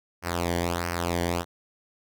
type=tone with flanger; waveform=sawtooth; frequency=86.3 Hz; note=F2; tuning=20 cents flat; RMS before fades=-28 dBFS; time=0.22-1.45 s; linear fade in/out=50 ms; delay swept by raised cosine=0.27 to 0.78 ms; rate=1.5 Hz; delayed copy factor=-0.75; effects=none